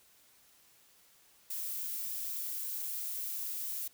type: noise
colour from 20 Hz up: violet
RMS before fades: -38 dBFS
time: 1.5-3.88 s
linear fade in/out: 5 ms
effects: white hiss -64 dBFS RMS until 3.93 s